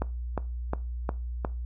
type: click train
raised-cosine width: 1 ms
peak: -14 dBFS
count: 5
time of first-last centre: 0.02-1.449 s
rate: 2.8 Hz
effects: noise-tail reverb RT60 0.3 s tail -19 dB re dry + added 60 Hz sine -31 dBFS peak until 1.65 s

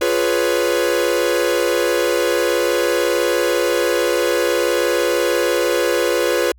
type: chord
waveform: 45% pulse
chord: C# dominant seventh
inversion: first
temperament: equal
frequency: 349.2 / 415.3 / 493.9 / 554.4 Hz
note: E#4 / G#4 / B4 / C#5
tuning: 0 / 0 / 0 / 0 cents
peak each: -21 / -23 / -19 / -22 dBFS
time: 0.01-6.52 s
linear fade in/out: 5 ms
effects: added 60 Hz sine -45 dBFS peak until 6.58 s

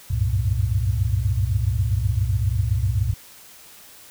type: tone cluster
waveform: sine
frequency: 66.5 / 92.5 / 100.1 / 116.5 Hz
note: C2 / F#2 / G2 / A#2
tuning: +29 / 0 / +37 / -1 cents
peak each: -24 dBFS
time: 0.1-3.14 s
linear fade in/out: 10 ms
effects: white hiss -46 dBFS RMS until 4.1 s

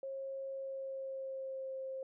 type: tone with pitch glide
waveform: sine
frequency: 540 to 529.8 Hz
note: C#5 to C5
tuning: -45 to +22 cents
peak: -39 dBFS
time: 0.03-2.03 s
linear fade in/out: 2 ms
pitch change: -33 cents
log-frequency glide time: 0.5-1.74 s
effects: none

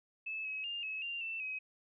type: tone with pitch steps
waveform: sine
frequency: 2609 / 2560 / 2807 / 2577 / 2783 / 2670 / 2537 Hz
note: E7 / D#7 / F7 / E7 / F7 / E7 / D#7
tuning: -18 / +49 / +8 / -40 / -7 / +22 / +33 cents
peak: -37 dBFS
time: 0.26-1.59 s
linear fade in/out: 10 ms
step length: 190 ms
effects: none

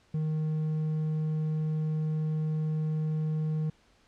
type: tone with hard clipping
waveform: sine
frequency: 155.56 Hz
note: D#3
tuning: in tune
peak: -28 dBFS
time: 0.14-3.7 s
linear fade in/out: 5 ms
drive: 3 dB
effects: pink hiss -64 dBFS RMS until 4.07 s + low-pass 6000 Hz 12 dB/octave

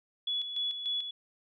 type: tone with tremolo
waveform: sine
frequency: 3400 Hz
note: G#7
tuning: 40 cents sharp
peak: -29 dBFS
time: 0.27-1.11 s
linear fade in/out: 5 ms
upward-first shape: square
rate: 3.4 Hz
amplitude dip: 55%
effects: none

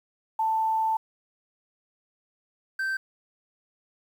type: tone pair in turn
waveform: sine / triangle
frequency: 885 / 1557 Hz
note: A5 / G6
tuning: +10 / -12 cents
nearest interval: minor seventh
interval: 978 cents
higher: second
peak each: -22 / -24 dBFS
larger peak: first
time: 0.39-0.97 / 2.79-2.97 s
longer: first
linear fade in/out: 5 ms
effects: 9-bit

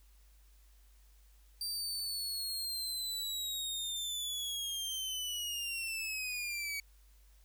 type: linear sweep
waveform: sawtooth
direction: down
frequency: 4699 to 2252 Hz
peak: -33 dBFS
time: 1.61-6.8 s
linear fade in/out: 2 ms
effects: added 50 Hz sine -59 dBFS peak until 7.44 s + white hiss -70 dBFS RMS until 7.44 s

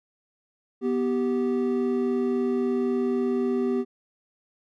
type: tone pair together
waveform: triangle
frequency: 246 / 389.7 Hz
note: B3 / G4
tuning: -7 / -10 cents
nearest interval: minor sixth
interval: 797 cents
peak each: -23 dBFS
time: 0.81-3.85 s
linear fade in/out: 50 ms
effects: none

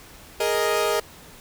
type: chord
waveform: sawtooth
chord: Ab suspended second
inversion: none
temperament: equal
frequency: 415.3 / 466.2 / 622.3 Hz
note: Ab4 / Bb4 / Eb5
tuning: 0 / 0 / 0 cents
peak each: -21 dBFS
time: 0.4-1 s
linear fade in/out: 5 ms
effects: pink hiss -46 dBFS RMS until 1.4 s

